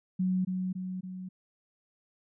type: tone with echo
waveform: sine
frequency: 185 Hz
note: F#3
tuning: in tune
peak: -25 dBFS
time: 0.19-0.45 s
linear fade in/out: 10 ms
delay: 280 ms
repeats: 3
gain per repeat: -4 dB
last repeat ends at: 1.29 s
effects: none